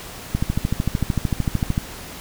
click train, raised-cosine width 5 ms, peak -7 dBFS, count 20, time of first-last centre 0.35-1.779 s, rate 13.3 Hz, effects pink hiss -36 dBFS RMS until 2.2 s

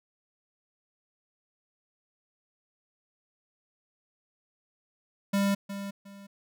square tone with echo, 198.9 Hz, G3, 25 cents sharp, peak -24 dBFS, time 5.33-5.55 s, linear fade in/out 10 ms, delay 360 ms, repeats 2, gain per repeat -11 dB, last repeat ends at 6.27 s, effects none

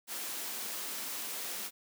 white high-pass noise, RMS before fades -39 dBFS, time 0.07-1.71 s, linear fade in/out 50 ms, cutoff 180 Hz, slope 48 dB/octave, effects none

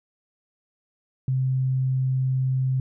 sine tone, 130.7 Hz, C3, 1 cent flat, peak -20 dBFS, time 1.28-2.8 s, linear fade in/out 2 ms, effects none

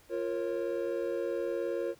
triangle chord, Bb minor, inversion second, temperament equal with one note detuned, 349.2 / 466.2 / 545.5 Hz, F4 / Bb4 / Db5, 0 / 0 / -28 cents, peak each -33 dBFS, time 0.09-1.95 s, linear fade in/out 50 ms, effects pink hiss -61 dBFS RMS until 1.99 s

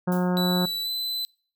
harmonic tone, 180 Hz, F#3, 47 cents flat, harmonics 1 / 2 / 3 / 4 / 5 / 6 / 7 / 8 / 9, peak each -21 / -30 / -31 / -36 / -34 / -41 / -40 / -41 / -43 dBFS, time 0.07-0.66 s, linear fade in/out 10 ms
violet noise with exponential decay, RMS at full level -36 dBFS, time 0.12-0.4 s, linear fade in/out 0 ms, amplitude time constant 59 ms
45% pulse tone with pitch glide, 3951 to 4020 Hz, B7 to B7, 0 to +30 cents, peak -26 dBFS, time 0.37-1.25 s, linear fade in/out 0 ms, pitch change +30 cents, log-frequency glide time 0.83-0.89 s
effects noise-tail reverb RT60 0.5 s tail -26 dB re dry

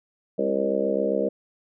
harmonic tone with a mistuned harmonic, 67.6 Hz, C#2, 43 cents flat, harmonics 3 / 4 / 5 / 6 / 7 / 8 / 9, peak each -30 / -32 / -31 / -32 / -26 / -27 / -29 dBFS, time 0.38-1.29 s, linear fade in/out 10 ms, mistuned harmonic 6, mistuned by -22 cents, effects none

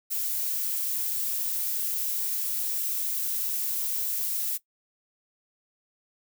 violet noise, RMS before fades -29 dBFS, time 0.1-4.58 s, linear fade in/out 20 ms, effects noise-tail reverb RT60 0.1 s tail -18 dB re dry

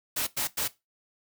white noise bursts, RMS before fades -29 dBFS, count 3, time 0.16-0.68 s, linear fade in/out 10 ms, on 110 ms, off 95 ms, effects noise-tail reverb RT60 0.2 s tail -17 dB re dry

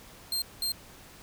sawtooth tone bursts at uneven times, 4186 Hz, C8, in tune, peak -25 dBFS, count 2, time 0.32-0.42 / 0.62-0.72 s, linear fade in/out 2 ms, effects pink hiss -51 dBFS RMS until 1.22 s

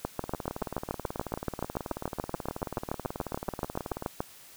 two click trains, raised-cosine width 1 ms, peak -20 / -15 dBFS, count 71 / 30, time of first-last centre 0.24-4.024 / 0.05-4.205 s, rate 18.5 / 6.98 Hz, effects white hiss -52 dBFS RMS until 4.56 s

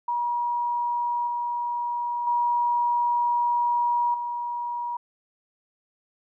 sine tone with level steps, 958 Hz, A#5, 47 cents sharp, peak -23 / -25 / -20 / -27 dBFS, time 0.08-4.97 s, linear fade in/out 5 ms, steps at 1.27 / 2.27 / 4.14 s, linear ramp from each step 2 ms, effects none

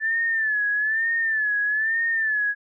sine tone with vibrato, 1751 Hz, A6, 9 cents flat, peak -20 dBFS, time 0-2.55 s, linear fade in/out 50 ms, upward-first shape sine, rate 1.1 Hz, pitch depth 86 cents each way, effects none

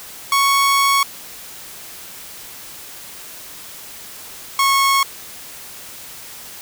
sawtooth tone pair in turn, 1108.7 / 1096.6 Hz, C#6 / C#6, 0 / -19 cents, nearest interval unison, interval 19 cents, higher first, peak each -9 dBFS, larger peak neither, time 0.32-1.03 / 4.59-5.03 s, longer first, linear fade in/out 2 ms, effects white hiss -36 dBFS RMS until 6.61 s

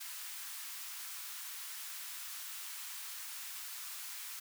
white high-pass noise, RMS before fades -45 dBFS, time 0-4.4 s, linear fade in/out 10 ms, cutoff 1000 Hz, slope 24 dB/octave, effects none

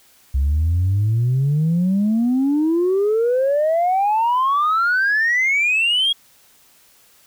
sine exponential sweep, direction up, 65.6 to 3322 Hz, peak -13 dBFS, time 0.34-6.13 s, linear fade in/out 10 ms, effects tanh soft clip ceiling -12 dBFS + white hiss -53 dBFS RMS until 7.26 s

